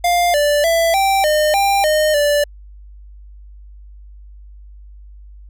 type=tone with pitch steps; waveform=square; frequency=701 / 586 / 666 / 781 / 608 / 794 / 613 / 584 Hz; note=F5 / D5 / E5 / G5 / D#5 / G5 / D#5 / D5; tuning=+6 / -4 / +18 / -7 / -40 / +22 / -26 / -10 cents; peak=-13 dBFS; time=0.04-2.44 s; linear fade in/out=5 ms; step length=300 ms; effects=added 50 Hz sine -36 dBFS peak until 5.49 s